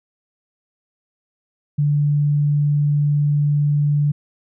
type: tone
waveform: sine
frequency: 146.3 Hz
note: D3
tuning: 6 cents flat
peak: -14 dBFS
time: 1.78-4.12 s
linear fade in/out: 10 ms
effects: none